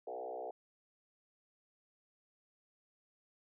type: tone with frequency modulation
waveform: sine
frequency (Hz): 588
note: D5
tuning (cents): +2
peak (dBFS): -40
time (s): 0.07-0.51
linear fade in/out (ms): 5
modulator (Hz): 61.9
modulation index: 3.1
effects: none